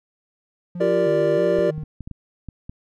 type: tone with vibrato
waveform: triangle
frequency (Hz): 164.81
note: E3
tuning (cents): 0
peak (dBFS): -26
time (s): 0.75-1.84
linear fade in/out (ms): 5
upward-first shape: square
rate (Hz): 1.6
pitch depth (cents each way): 110
type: chord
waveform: triangle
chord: G minor seventh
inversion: third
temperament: equal with one note detuned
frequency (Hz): 343.8 / 392 / 466.2 / 587.3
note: F4 / G4 / Bb4 / D5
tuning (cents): -27 / 0 / 0 / 0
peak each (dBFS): -22 / -21 / -21 / -18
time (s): 0.8-1.71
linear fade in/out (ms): 10
type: clicks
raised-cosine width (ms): 5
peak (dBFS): -22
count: 8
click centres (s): 1.588 / 1.78 / 1.833 / 2.007 / 2.075 / 2.113 / 2.487 / 2.695
effects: none